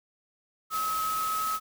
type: tone in noise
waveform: sine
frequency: 1283 Hz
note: E6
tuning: 47 cents flat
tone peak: -27 dBFS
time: 0.7-1.6 s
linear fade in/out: 50 ms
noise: white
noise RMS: -37 dBFS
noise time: 0.7-1.6 s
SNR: +7 dB
effects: none